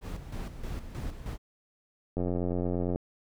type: noise with tremolo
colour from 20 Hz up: brown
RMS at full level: -35 dBFS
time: 0.01-1.38 s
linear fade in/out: 50 ms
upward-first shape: square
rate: 3.2 Hz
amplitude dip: 60%
type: click train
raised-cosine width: 2 ms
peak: -18 dBFS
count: 71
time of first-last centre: 2.17-2.959 s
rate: 88.7 Hz
effects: none